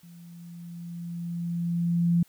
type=tone with level ramp; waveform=sine; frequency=171.2 Hz; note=F3; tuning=34 cents flat; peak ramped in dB=-46 to -18 dBFS; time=0.03-2.23 s; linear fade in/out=5 ms; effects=white hiss -61 dBFS RMS until 2.28 s